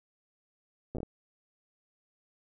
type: slowing click train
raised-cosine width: 2 ms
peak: -24 dBFS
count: 6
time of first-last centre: 0.95-1.031 s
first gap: 8 ms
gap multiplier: 1.36
effects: none